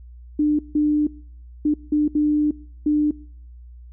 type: tone bursts at uneven times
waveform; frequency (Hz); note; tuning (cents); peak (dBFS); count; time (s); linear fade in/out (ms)
sine; 299; D4; +31; -15; 6; 0.39-0.59 / 0.75-1.07 / 1.65-1.74 / 1.92-2.08 / 2.15-2.51 / 2.86-3.11; 5
effects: noise-tail reverb RT60 0.6 s tail -24 dB re dry + added 60 Hz sine -39 dBFS peak until 3.92 s